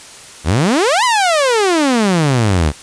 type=exponential two-way sweep; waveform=sawtooth; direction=up then down; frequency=69.3 to 1036 to 69.3 Hz; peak=-7 dBFS; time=0.44-2.73 s; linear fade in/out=50 ms; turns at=1.04 s; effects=white hiss -36 dBFS RMS until 2.82 s + resampled to 22050 Hz